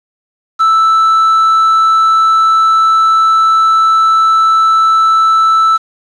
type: tone with quantisation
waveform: triangle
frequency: 1318.5 Hz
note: E6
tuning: in tune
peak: -4 dBFS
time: 0.59-5.78 s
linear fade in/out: 20 ms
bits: 5
effects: low-pass 6000 Hz 12 dB/octave